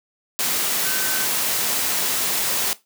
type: tone in noise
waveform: sine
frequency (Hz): 1528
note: G6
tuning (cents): -45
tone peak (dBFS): -30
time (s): 0.85-1.25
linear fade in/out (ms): 0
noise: white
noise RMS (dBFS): -22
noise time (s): 0.39-2.73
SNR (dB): -11
effects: noise-tail reverb RT60 0.2 s tail -17 dB re dry + high-pass 150 Hz 12 dB/octave